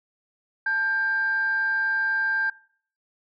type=tone pair together; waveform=sine; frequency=880 / 1588 Hz; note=A5 / G6; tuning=0 / +22 cents; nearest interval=minor seventh; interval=1022 cents; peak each=-33 / -21 dBFS; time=0.66-2.5 s; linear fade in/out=5 ms; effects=noise-tail reverb RT60 0.5 s tail -21 dB re dry + tanh soft clip ceiling -16 dBFS